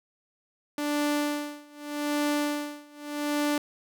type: tone with tremolo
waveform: sawtooth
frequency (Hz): 293.7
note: D4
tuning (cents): 0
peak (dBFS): -20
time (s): 0.78-3.58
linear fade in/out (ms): 2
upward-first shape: sine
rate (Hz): 0.83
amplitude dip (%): 95
effects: none